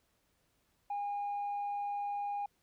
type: tone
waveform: sine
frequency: 814 Hz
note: G#5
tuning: 35 cents flat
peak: -32 dBFS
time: 0.9-2.46 s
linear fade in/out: 5 ms
effects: tanh soft clip ceiling -32 dBFS + pink hiss -75 dBFS RMS until 2.62 s